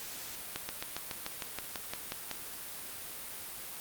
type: slowing click train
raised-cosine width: 0.2 ms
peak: -18 dBFS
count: 12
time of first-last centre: 0.56-2.313 s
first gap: 130 ms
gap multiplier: 1.04
effects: white hiss -43 dBFS RMS until 3.8 s + Opus 48 kbps